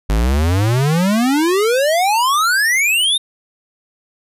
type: exponential sweep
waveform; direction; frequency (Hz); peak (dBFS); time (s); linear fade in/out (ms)
square; up; 49.29 to 3729; -13; 0.09-3.18; 10
effects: resampled to 32000 Hz